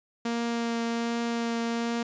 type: tone with vibrato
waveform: sawtooth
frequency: 233.1 Hz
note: A#3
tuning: in tune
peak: -23 dBFS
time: 0.25-2.03 s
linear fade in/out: 5 ms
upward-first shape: triangle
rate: 1.3 Hz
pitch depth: 11 cents each way
effects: resampled to 16000 Hz